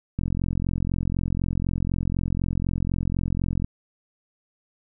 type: click train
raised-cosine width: 5 ms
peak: -13 dBFS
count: 153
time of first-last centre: 0.19-3.645 s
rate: 44 Hz
effects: none